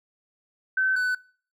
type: tone pair in turn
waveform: sine / triangle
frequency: 1533 / 1500.6 Hz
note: G6 / F#6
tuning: -39 / +24 cents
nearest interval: unison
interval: 37 cents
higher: first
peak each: -20 dBFS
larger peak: neither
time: 0.77-0.96 / 0.96-1.15 s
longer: neither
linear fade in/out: 5 ms
effects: noise-tail reverb RT60 0.5 s tail -25 dB re dry